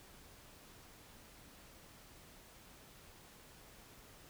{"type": "silence", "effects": ["pink hiss -59 dBFS RMS until 4.29 s"]}